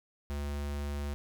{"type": "tone", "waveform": "square", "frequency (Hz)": 72, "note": "D2", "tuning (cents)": -34, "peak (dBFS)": -34, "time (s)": [0.3, 1.14], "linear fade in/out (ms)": 0, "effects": []}